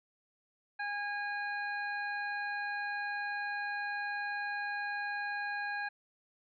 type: harmonic tone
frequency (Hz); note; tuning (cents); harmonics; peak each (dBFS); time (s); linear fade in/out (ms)
819; G#5; -24; 1 / 2 / 3 / 5; -39 / -36 / -45 / -51; 0.79-5.89; 10
effects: none